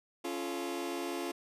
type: chord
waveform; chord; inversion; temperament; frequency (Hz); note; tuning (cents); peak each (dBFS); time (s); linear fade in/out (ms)
sawtooth; Db augmented; none; just; 277.2 / 346.5 / 433.1; Db4 / F4 / A4; 0 / -14 / -27; -36 / -33 / -39; 0.24-1.32; 10
effects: resampled to 32000 Hz